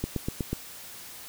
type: click train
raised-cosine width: 3 ms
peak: -15 dBFS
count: 5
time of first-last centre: 0.04-0.53 s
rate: 8.16 Hz
effects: white hiss -44 dBFS RMS until 1.28 s